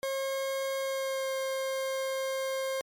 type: tone with pitch glide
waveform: 40% pulse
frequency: 539 to 531.9 Hz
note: C#5 to C5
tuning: -49 to +28 cents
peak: -29 dBFS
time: 0.03-2.81 s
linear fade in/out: 0 ms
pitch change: -23 cents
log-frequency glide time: 0.79-1.3 s
effects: MP3 64 kbps